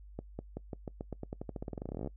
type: accelerating click train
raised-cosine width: 2 ms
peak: -25 dBFS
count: 28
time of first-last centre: 0.19-2.074 s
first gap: 200 ms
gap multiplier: 0.9
effects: noise-tail reverb RT60 0.1 s tail -23 dB re dry + added 50 Hz sine -49 dBFS peak until 2.16 s